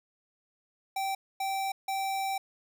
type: tone bursts at uneven times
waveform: square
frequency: 777 Hz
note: G5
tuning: 16 cents flat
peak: -30 dBFS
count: 3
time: 0.96-1.15 / 1.4-1.72 / 1.88-2.38 s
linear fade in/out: 5 ms
effects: none